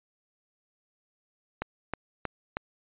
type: click train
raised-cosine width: 0.5 ms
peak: -15 dBFS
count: 4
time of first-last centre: 1.62-2.569 s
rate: 3.16 Hz
effects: resampled to 8000 Hz